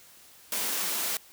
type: high-pass noise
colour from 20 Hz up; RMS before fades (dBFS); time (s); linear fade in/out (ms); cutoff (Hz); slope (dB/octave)
white; -30; 0.52-1.17; 2; 170; 48
effects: white hiss -54 dBFS RMS until 1.32 s